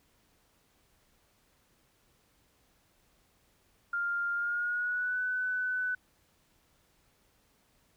sine tone with pitch glide, 1400 to 1500.5 Hz, F6 to F#6, +4 to +24 cents, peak -29 dBFS, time 3.93-5.95 s, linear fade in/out 5 ms, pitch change +120 cents, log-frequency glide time 4.34-5.21 s, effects pink hiss -69 dBFS RMS until 7.96 s

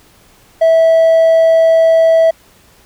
triangle tone, 653 Hz, E5, 17 cents flat, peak -3 dBFS, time 0.61-2.31 s, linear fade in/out 10 ms, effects tanh soft clip ceiling 0 dBFS + pink hiss -47 dBFS RMS until 2.85 s

